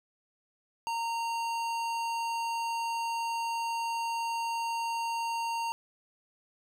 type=tone with hard clipping; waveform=sine; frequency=923 Hz; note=A#5; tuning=17 cents flat; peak=-32 dBFS; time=0.87-5.72 s; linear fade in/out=0 ms; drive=16 dB; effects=none